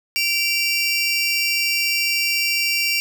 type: tone pair together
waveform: 25% pulse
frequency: 2328 / 2762 Hz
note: D7 / F7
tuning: -16 / -20 cents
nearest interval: minor third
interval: 296 cents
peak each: -17 dBFS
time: 0.16-3 s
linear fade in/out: 0 ms
effects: none